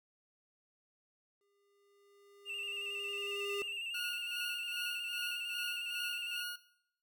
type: tone with exponential growth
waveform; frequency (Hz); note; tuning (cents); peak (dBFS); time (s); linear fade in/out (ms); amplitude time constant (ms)
square; 403.3; G4; +49; -37; 1.41-3.62; 1; 480
type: tone with vibrato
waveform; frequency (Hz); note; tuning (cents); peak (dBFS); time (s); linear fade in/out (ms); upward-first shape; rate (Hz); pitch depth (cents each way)
triangle; 2747; F7; -29; -37; 2.45-6.44; 50; square; 11; 42
type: tone with tremolo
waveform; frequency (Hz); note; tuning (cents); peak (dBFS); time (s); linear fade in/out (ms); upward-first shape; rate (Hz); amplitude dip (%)
20% pulse; 1439; F#6; -49; -33; 3.94-6.56; 5; sine; 2.5; 75
effects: noise-tail reverb RT60 0.7 s tail -18 dB re dry